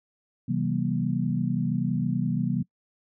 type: tone cluster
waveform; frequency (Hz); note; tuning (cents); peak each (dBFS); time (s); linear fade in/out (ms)
sine; 131.2 / 163.3 / 192.4 / 238.4; C3 / E3 / G3 / A#3; +5 / -16 / -32 / +39; -29; 0.48-2.63; 10
effects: noise-tail reverb RT60 0.1 s tail -24 dB re dry